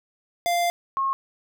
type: tone pair in turn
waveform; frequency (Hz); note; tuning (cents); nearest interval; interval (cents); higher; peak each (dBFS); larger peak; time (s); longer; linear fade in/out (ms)
square / sine; 695 / 1082.4; F5 / C#6; -9 / -42; minor sixth; 767; second; -21; neither; 0.46-0.7 / 0.97-1.13; first; 0
effects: none